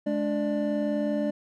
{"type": "tone cluster", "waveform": "triangle", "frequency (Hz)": [212.3, 291.6, 592], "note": ["G#3", "D4", "D5"], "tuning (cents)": [38, -12, 14], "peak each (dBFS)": -27, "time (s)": [0.06, 1.31], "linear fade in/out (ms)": 10, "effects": []}